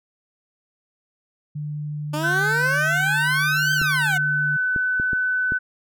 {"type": "tone", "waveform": "sine", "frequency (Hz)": 149, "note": "D3", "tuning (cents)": 25, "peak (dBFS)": -26, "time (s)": [1.55, 4.57], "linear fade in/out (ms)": 10}
{"type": "exponential two-way sweep", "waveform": "15% pulse", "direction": "up then down", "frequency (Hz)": [293.7, 1586, 703], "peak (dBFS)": -18, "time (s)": [2.13, 4.18], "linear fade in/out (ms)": 10, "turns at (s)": 3.73}
{"type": "tone with pitch glide", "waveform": "sine", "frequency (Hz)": [1527, 1505.1], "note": ["G6", "F#6"], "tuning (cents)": [-46, 29], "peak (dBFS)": -19, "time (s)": [2.23, 5.59], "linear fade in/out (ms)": 20, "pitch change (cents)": -25, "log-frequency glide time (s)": [3.8, 4.52]}
{"type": "clicks", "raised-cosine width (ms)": 3, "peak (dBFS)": -17, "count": 5, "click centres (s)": [3.816, 4.762, 4.999, 5.132, 5.521]}
{"effects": []}